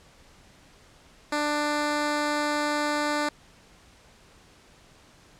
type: tone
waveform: 10% pulse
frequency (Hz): 296.2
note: D4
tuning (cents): +15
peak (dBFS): -16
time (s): 1.32-3.29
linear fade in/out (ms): 5
effects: pink hiss -55 dBFS RMS until 5.39 s + low-pass 8000 Hz 12 dB/octave